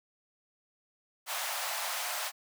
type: high-pass noise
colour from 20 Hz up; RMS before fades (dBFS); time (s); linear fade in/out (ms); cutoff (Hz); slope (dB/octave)
pink; -35; 1.26-2.32; 50; 620; 48
effects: none